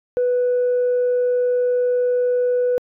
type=tone; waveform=sine; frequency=493.9 Hz; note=B4; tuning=in tune; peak=-14 dBFS; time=0.17-2.78 s; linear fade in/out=0 ms; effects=tanh soft clip ceiling -13 dBFS